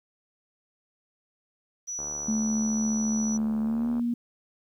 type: tone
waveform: sine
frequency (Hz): 5900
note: F#8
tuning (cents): -6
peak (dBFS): -31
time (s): 1.87-3.38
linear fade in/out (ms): 20
type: click train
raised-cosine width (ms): 1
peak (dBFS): -28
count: 150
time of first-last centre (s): 1.99-3.995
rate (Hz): 74.3
type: tone with pitch glide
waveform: sine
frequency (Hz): 219.3 to 237.8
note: A3 to A#3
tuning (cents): -6 to +35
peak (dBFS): -24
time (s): 2.28-4.14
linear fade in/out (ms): 5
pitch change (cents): +141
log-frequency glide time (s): 3.62-3.9
effects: 10-bit